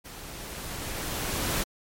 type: noise with level ramp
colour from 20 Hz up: pink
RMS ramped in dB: -43 to -27 dBFS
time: 0.04-1.64 s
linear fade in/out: 20 ms
effects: MP3 64 kbps